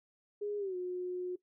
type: tone with pitch glide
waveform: sine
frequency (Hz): 413 to 361.6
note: G#4 to F#4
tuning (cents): -10 to -40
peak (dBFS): -34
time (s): 0.41-1.36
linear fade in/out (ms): 10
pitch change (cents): -230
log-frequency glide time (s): 0.58-0.76
effects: noise-tail reverb RT60 0.1 s tail -17 dB re dry